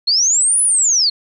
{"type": "linear two-way sweep", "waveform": "sine", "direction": "up then down", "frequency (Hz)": [4186, 10140, 4186], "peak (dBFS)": -11, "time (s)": [0.07, 1.1], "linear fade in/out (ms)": 10, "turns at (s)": 0.62, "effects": []}